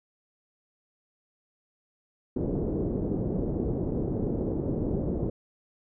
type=low-pass noise; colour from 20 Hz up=white; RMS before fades=-29 dBFS; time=2.36-5.3 s; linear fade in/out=5 ms; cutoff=420 Hz; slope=24 dB/octave; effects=none